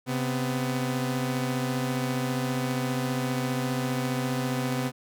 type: tone pair together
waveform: sawtooth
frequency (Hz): 132.6 / 250.3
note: C3 / B3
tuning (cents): +23 / +23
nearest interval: major seventh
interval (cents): 1100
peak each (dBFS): -25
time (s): 0.06-4.92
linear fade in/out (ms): 50
effects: none